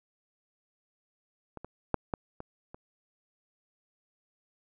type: clicks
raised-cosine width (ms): 1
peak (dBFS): -27 / -27 / -11 / -16 / -26 / -30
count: 6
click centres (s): 1.573 / 1.646 / 1.943 / 2.138 / 2.404 / 2.745
effects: none